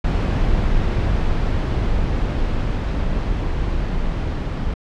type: noise with level ramp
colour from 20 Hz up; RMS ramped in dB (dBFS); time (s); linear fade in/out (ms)
brown; -17 to -22; 0.04-4.74; 5
effects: low-pass 4000 Hz 12 dB/octave